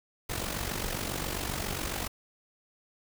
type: noise with amplitude modulation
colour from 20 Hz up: pink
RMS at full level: -31 dBFS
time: 0.29-2.08 s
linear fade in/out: 10 ms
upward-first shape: sine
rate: 47.4 Hz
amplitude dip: 65%
effects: none